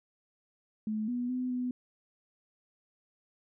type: tone with pitch steps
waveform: sine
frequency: 215.6 / 244.6 / 252.6 / 249.3 Hz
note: A3 / B3 / B3 / B3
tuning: -35 / -16 / +39 / +16 cents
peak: -30 dBFS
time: 0.87-1.71 s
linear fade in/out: 2 ms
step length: 210 ms
effects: none